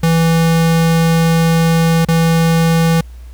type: tone with dropouts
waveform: square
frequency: 164.81 Hz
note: E3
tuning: in tune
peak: -10 dBFS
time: 0.03-3.01 s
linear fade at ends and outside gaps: 5 ms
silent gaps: 2.05-2.084 s
effects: added 60 Hz sine -30 dBFS peak until 3.33 s + pink hiss -50 dBFS RMS until 3.33 s